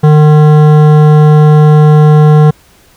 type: tone with hard clipping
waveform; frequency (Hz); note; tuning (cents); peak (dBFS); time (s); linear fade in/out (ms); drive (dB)
sine; 151.6; D#3; -45; -3; 0.03-2.51; 10; 14
effects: pink hiss -44 dBFS RMS until 2.96 s